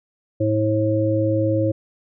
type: harmonic tone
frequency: 108 Hz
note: A2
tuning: 32 cents flat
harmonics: 1 / 3 / 5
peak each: -21 / -21 / -21 dBFS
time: 0.4-1.72 s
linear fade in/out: 10 ms
effects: none